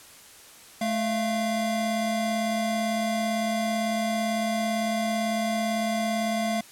square tone pair together, 216.6 / 687.7 Hz, A3 / F5, -27 / -27 cents, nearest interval octave + minor sixth, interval 2000 cents, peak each -28 dBFS, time 0.81-6.61 s, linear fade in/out 5 ms, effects white hiss -49 dBFS RMS until 6.71 s + low-pass 12000 Hz 12 dB/octave

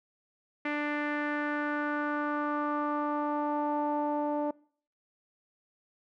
sawtooth tone with low-pass filter sweep, 295.1 Hz, D4, 8 cents sharp, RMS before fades -31 dBFS, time 0.65-4.51 s, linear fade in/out 5 ms, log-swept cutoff 2100 to 750 Hz, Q 3.7, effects noise-tail reverb RT60 0.5 s tail -23 dB re dry

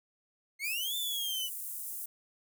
40% pulse linear two-way sweep, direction up then down, 2093 to 3566 to 2938 Hz, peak -32 dBFS, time 0.59-1.5 s, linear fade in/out 50 ms, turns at 0.96 s
pink high-pass noise, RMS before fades -40 dBFS, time 0.64-2.06 s, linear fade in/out 5 ms, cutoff 9600 Hz, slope 24 dB/octave
effects none

